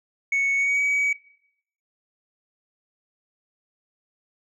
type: tone with pitch glide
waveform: sine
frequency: 2216 to 2269 Hz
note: C#7 to C#7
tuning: -1 to +40 cents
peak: -17 dBFS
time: 0.32-1.13 s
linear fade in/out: 5 ms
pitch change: +41 cents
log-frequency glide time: 0.56-0.81 s
effects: noise-tail reverb RT60 0.7 s tail -19 dB re dry + tanh soft clip ceiling -18 dBFS